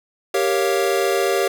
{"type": "chord", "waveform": "square", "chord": "G half-diminished seventh", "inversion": "none", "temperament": "equal", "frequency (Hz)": [392, 466.2, 554.4, 698.5], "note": ["G4", "Bb4", "Db5", "F5"], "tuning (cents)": [0, 0, 0, 0], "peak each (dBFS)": [-21, -24, -24, -26], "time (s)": [0.34, 1.48], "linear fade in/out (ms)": 5, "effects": []}